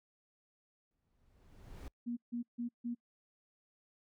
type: noise with exponential growth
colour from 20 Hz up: brown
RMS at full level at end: -45 dBFS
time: 0.91-1.88 s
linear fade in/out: 1 ms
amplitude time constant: 210 ms
type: tone bursts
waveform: sine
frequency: 238.6 Hz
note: A#3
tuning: 41 cents sharp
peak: -35 dBFS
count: 4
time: 2.06-2.95 s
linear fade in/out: 20 ms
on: 110 ms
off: 150 ms
effects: noise-tail reverb RT60 0.1 s tail -25 dB re dry